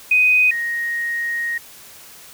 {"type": "tone pair in turn", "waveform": "sine", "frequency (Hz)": [2500, 1872.9], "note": ["D#7", "A#6"], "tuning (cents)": [8, 8], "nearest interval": "perfect fourth", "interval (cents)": 500, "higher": "first", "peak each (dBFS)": [-11, -20], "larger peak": "first", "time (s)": [[0.11, 0.51], [0.51, 1.58]], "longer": "second", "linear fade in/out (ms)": 5, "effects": ["white hiss -42 dBFS RMS until 2.33 s"]}